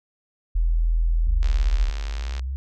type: tone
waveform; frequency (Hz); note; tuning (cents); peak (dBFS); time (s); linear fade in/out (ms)
sine; 41.23; E1; +1; -17; 0.55-1.9; 10
type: exponential two-way sweep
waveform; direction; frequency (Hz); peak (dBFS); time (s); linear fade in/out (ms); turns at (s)
sine; down then up; 69.3 to 47.84 to 69.3; -25; 1.27-2.56; 0; 2.02
type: click train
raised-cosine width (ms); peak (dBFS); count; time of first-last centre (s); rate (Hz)
0.2; -19; 69; 1.43-2.395; 70.5
effects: none